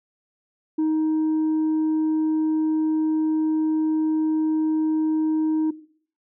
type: tone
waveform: sine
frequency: 313.3 Hz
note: D#4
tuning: 12 cents sharp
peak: -16 dBFS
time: 0.78-5.71 s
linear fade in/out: 10 ms
effects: noise-tail reverb RT60 0.5 s tail -17 dB re dry + tanh soft clip ceiling -18 dBFS